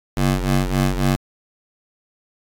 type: ring-modulated tone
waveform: 20% pulse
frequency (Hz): 93.9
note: F#2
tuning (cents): +26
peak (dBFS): -9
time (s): 0.17-1.16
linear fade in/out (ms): 0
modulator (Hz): 48.8
effects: AAC 64 kbps